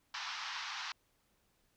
pink band-pass noise, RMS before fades -42 dBFS, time 0.14-0.92 s, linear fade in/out 2 ms, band 880 to 5700 Hz, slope 48 dB/octave, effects pink hiss -75 dBFS RMS until 1.76 s

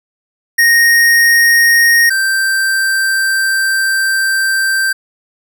square tone pair in turn, 1862 / 1565.7 Hz, A#6 / G6, -2 / -3 cents, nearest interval minor third, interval 301 cents, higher first, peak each -7 / -12 dBFS, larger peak first, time 0.58-2.1 / 2.1-4.93 s, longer second, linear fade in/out 10 ms, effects none

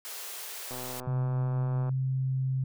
white high-pass noise, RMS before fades -40 dBFS, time 0.05-1 s, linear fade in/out 0 ms, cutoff 370 Hz, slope 96 dB/octave
click train, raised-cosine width 1 ms, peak -27 dBFS, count 150, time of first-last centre 0.71-1.893 s, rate 126 Hz
sine tone with pitch glide, 130.81 to 131.64 Hz, C3 to C3, 0 to +11 cents, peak -26 dBFS, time 1.07-2.64 s, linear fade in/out 5 ms, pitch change +11 cents, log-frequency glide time 1.5-1.6 s
effects none

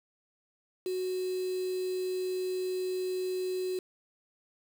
sine tone with quantisation, 369.7 Hz, F#4, 1 cent flat, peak -30 dBFS, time 0.86-3.79 s, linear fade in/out 2 ms, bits 7, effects none

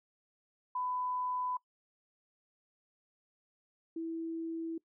sine tone pair in turn, 1000 / 328.2 Hz, B5 / E4, +21 / -8 cents, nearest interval octave + perfect fifth, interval 1929 cents, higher first, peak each -33 / -35 dBFS, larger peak first, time 0.75-1.57 / 3.96-4.78 s, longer neither, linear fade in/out 5 ms, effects noise-tail reverb RT60 0.1 s tail -21 dB re dry

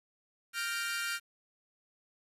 sawtooth chord, G minor seventh, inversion third, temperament equal with one note detuned, 1396.9 / 1568 / 1855 / 2349 Hz, F6 / G6 / Bb6 / D7, 0 / 0 / -9 / 0 cents, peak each -32 / -37 / -38 / -37 dBFS, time 0.53-1.2 s, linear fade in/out 50 ms, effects resampled to 32000 Hz + 10-bit

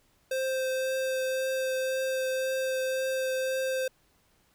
square tone with vibrato, 523 Hz, C5, 1 cent flat, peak -28 dBFS, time 0.31-3.88 s, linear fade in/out 5 ms, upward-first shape triangle, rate 1.9 Hz, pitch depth 11 cents each way, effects pink hiss -67 dBFS RMS until 4.54 s

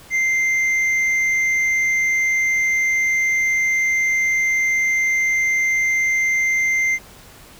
sine tone with hard clipping, 2088 Hz, C7, 4 cents flat, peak -17 dBFS, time 0.1-6.99 s, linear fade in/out 50 ms, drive 4 dB, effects pink hiss -44 dBFS RMS until 7.59 s

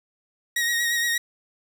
sawtooth tone with vibrato, 1884 Hz, A#6, 18 cents sharp, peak -18 dBFS, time 0.56-1.18 s, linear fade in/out 5 ms, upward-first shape sine, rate 8.6 Hz, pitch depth 28 cents each way, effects none

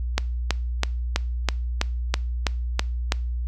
click train, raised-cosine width 0.2 ms, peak -3 dBFS, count 10, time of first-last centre 0.18-3.121 s, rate 3.06 Hz, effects noise-tail reverb RT60 0.4 s tail -23 dB re dry + added 60 Hz sine -24 dBFS peak until 3.47 s

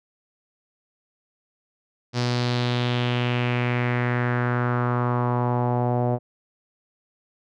sawtooth tone with low-pass filter sweep, 122.3 Hz, B2, 16 cents flat, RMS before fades -23 dBFS, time 2.13-6.19 s, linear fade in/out 50 ms, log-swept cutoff 5100 to 660 Hz, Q 3, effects none

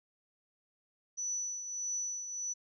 sine tone with tremolo, 5950 Hz, F#8, 9 cents sharp, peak -32 dBFS, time 1.17-2.54 s, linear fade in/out 20 ms, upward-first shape triangle, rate 1.6 Hz, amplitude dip 60%, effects none

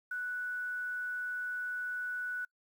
sine tone with quantisation, 1481 Hz, F#6, 1 cent sharp, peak -34 dBFS, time 0.11-2.45 s, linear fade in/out 5 ms, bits 10, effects noise-tail reverb RT60 0.1 s tail -26 dB re dry

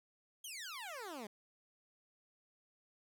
15% pulse exponential sweep, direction down, 3322 to 196 Hz, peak -38 dBFS, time 0.44-1.27 s, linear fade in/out 5 ms, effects none

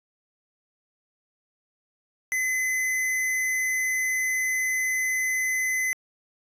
square tone, 2032 Hz, B6, 49 cents sharp, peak -24 dBFS, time 2.32-5.93 s, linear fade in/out 0 ms, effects resampled to 32000 Hz

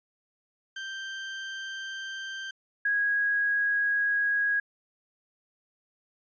30% pulse / sine tone pair in turn, 1568 / 1651.3 Hz, G6 / G#6, 0 / -10 cents, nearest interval minor second, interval 90 cents, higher second, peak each -32 / -23 dBFS, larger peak second, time 0.76-2.51 / 2.85-4.6 s, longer neither, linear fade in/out 5 ms, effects resampled to 16000 Hz

